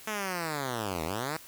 5% pulse linear two-way sweep, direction down then up, 220 to 75.6 to 164.6 Hz, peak -20 dBFS, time 0.07-1.37 s, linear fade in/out 5 ms, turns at 1.04 s, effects white hiss -50 dBFS RMS until 1.47 s

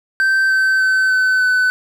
triangle tone with pitch steps, 1555 / 1542.5 / 1530.1 / 1517.7 / 1505.5 Hz, G6 / G6 / G6 / F#6 / F#6, -14 / -28 / -42 / +44 / +30 cents, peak -10 dBFS, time 0.2-1.7 s, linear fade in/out 0 ms, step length 300 ms, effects none

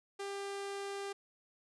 sawtooth tone, 397.7 Hz, G4, 25 cents sharp, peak -35 dBFS, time 0.19-1.13 s, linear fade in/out 10 ms, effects resampled to 24000 Hz

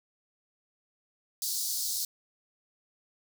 pink high-pass noise, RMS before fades -32 dBFS, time 1.42-2.05 s, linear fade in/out 2 ms, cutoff 4200 Hz, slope 48 dB/octave, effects none

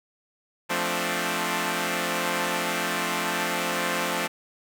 5% pulse chord, D minor seventh, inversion first, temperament equal, 174.61 / 220 / 261.6 / 293.7 Hz, F3 / A3 / C4 / D4, 0 / 0 / 0 / 0 cents, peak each -18 / -19 / -20 / -21 dBFS, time 0.69-4.28 s, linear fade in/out 20 ms, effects none

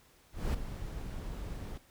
brown noise with ADSR envelope, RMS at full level -29 dBFS, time 0.32-1.78 s, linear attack 220 ms, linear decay 9 ms, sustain -11 dB, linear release 9 ms, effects pink hiss -63 dBFS RMS until 1.9 s

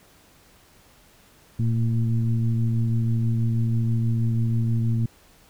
sine tone with frequency modulation, 115.1 Hz, A#2, 22 cents flat, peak -19 dBFS, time 1.59-5.06 s, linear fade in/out 5 ms, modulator 112 Hz, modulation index 0.75, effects pink hiss -55 dBFS RMS until 5.49 s

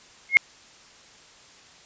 sine tone with exponential growth, 2155 Hz, C#7, 49 cents flat, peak -6 dBFS, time 0.29-0.37 s, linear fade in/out 0 ms, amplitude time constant 17 ms, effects white hiss -51 dBFS RMS until 1.85 s + resampled to 16000 Hz

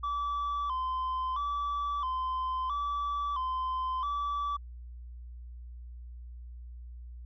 sine tone with vibrato, 1091 Hz, C#6, 28 cents flat, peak -27 dBFS, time 0.03-4.57 s, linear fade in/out 10 ms, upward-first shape square, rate 0.75 Hz, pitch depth 97 cents each way, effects tanh soft clip ceiling -29 dBFS + added 60 Hz sine -42 dBFS peak until 7.25 s

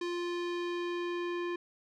square tone with low-pass filter sweep, 349.2 Hz, F4, in tune, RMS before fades -35 dBFS, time 0.01-1.56 s, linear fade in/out 5 ms, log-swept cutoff 4700 to 2500 Hz, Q 1.2, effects none

